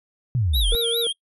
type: exponential sweep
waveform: sine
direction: down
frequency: 134.2 to 34.65 Hz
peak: -18 dBFS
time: 0.35-0.75 s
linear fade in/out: 0 ms
type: tone with vibrato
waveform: square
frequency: 3516 Hz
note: A7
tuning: 2 cents flat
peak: -22 dBFS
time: 0.53-1.13 s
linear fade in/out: 20 ms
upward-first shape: sine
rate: 4.9 Hz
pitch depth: 190 cents each way
type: tone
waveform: triangle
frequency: 466.2 Hz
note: A#4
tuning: in tune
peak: -22 dBFS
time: 0.72-1.07 s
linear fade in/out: 2 ms
effects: noise-tail reverb RT60 0.1 s tail -25 dB re dry + resampled to 32000 Hz